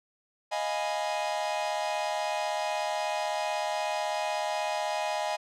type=chord; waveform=45% pulse; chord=F half-diminished seventh; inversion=third; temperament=equal; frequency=622.3 / 698.5 / 830.6 / 987.8 Hz; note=Eb5 / F5 / Ab5 / Cb6; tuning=0 / 0 / 0 / 0 cents; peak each=-33 / -36 / -32 / -38 dBFS; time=0.51-5.37 s; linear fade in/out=20 ms; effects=low-pass 7000 Hz 12 dB/octave